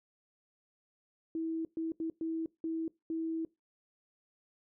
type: tone bursts at uneven times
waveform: sine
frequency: 324.9 Hz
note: E4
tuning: 25 cents flat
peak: -32 dBFS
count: 6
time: 1.35-1.65 / 1.77-1.92 / 2-2.1 / 2.21-2.46 / 2.64-2.88 / 3.1-3.45 s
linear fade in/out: 2 ms
effects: noise-tail reverb RT60 0.2 s tail -21 dB re dry